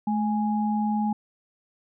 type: tone pair together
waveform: sine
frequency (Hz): 214.8 / 830.6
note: A3 / G#5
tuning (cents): -41 / 0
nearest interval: octave + major seventh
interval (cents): 2341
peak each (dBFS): -23 / -28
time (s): 0.07-1.13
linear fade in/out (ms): 5
effects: none